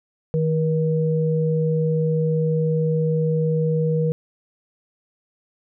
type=tone pair together; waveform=sine; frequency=157.7 / 478.7 Hz; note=D#3 / A#4; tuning=+24 / +46 cents; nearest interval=octave + perfect fifth; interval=1922 cents; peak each=-19 / -22 dBFS; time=0.34-4.12 s; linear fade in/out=0 ms; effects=none